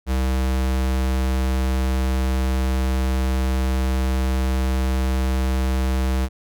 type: tone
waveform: square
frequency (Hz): 65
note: C2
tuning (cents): -11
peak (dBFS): -19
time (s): 0.06-6.29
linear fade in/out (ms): 50
effects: none